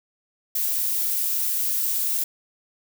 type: noise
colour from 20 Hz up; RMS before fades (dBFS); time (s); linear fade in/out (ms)
violet; -24; 0.55-2.24; 5
effects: none